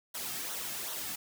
white noise with flanger, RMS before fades -38 dBFS, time 0.14-1.16 s, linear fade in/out 10 ms, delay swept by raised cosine 0.4 to 2.1 ms, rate 2.6 Hz, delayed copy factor -0.6, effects none

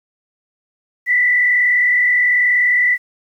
sine tone with frequency modulation, 1975.5 Hz, B6, in tune, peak -11 dBFS, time 1.06-2.98 s, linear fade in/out 50 ms, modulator 41.1 Hz, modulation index 1, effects 8-bit

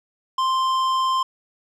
sine tone with tanh clipping, 1046 Hz, C6, 1 cent flat, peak -20 dBFS, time 0.38-1.23 s, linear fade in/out 5 ms, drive 12 dB, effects none

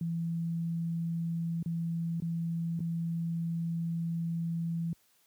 sine tone with dropouts, 167 Hz, E3, 23 cents sharp, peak -30 dBFS, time 0.01-4.93 s, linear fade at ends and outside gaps 2 ms, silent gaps 1.627-1.659 / 2.201-2.221 / 2.793-2.803 s, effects white hiss -68 dBFS RMS until 5.26 s + high-pass 60 Hz 12 dB/octave

